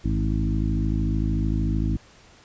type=harmonic tone with a mistuned harmonic; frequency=53.3 Hz; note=G#1; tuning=46 cents sharp; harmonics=1 / 2 / 3 / 4 / 5 / 6; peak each=-24 / -27 / -29 / -30 / -31 / -32 dBFS; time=0.04-1.97 s; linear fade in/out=10 ms; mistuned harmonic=2; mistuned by=-56 cents; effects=pink hiss -52 dBFS RMS until 2.44 s + resampled to 16000 Hz